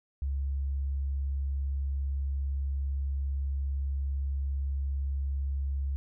sine tone, 68.8 Hz, C#2, 12 cents flat, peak -28 dBFS, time 0.22-5.96 s, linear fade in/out 0 ms, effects none

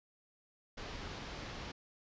pink low-pass noise, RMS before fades -45 dBFS, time 0.77-1.72 s, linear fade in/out 10 ms, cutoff 5400 Hz, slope 24 dB/octave, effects resampled to 16000 Hz

